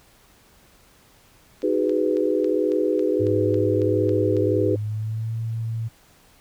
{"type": "click train", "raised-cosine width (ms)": 0.2, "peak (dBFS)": -25, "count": 11, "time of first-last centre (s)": [1.62, 4.367], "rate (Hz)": 3.64}
{"type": "chord", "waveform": "sine", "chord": "G# minor seventh", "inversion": "second", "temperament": "just", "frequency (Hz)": [311.5, 373.8, 415.3, 498.4], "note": ["D#4", "F#4", "G#4", "B4"], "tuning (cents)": [2, 18, 0, 16], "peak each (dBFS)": -24, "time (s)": [1.63, 4.76], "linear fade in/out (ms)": 5}
{"type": "tone with pitch glide", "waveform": "sine", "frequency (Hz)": [103.83, 113.23], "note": ["G#2", "A#2"], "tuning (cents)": [0, -50], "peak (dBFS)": -24, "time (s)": [3.19, 5.89], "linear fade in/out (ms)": 20, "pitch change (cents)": 150, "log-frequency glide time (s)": [4.69, 5.33]}
{"effects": ["pink hiss -55 dBFS RMS until 6.4 s"]}